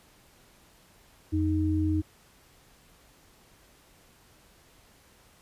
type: tone pair together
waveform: sine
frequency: 87.31 / 311.1 Hz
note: F2 / D#4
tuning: 0 / 0 cents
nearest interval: octave + minor seventh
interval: 2200 cents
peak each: -26 dBFS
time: 1.32-2.02 s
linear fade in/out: 20 ms
effects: pink hiss -59 dBFS RMS until 5.41 s + resampled to 32000 Hz